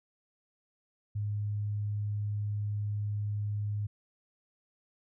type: tone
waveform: sine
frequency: 103.83 Hz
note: G#2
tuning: in tune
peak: -30 dBFS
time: 1.15-3.87 s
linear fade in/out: 10 ms
effects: none